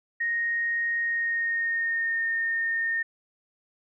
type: tone with pitch glide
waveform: sine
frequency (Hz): 1864.7 to 1830.5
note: A#6 to A#6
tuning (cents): 0 to -32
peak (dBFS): -24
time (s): 0.2-3.03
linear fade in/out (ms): 10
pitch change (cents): -32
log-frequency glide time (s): 1-2.24
effects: none